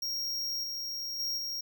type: tone with level steps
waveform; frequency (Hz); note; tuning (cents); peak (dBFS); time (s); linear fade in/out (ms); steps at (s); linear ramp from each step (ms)
square; 5588; F8; 0; -32 / -35 / -31 / -34; 0.02-1.61; 5; 0.63 / 1.19 / 1.37; 10
effects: none